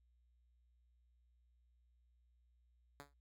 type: tone with exponential decay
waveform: 5% pulse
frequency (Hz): 142.7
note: D3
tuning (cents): -49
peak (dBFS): -37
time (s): 3-3.14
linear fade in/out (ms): 0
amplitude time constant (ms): 29
effects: added 60 Hz sine -70 dBFS peak until 3.2 s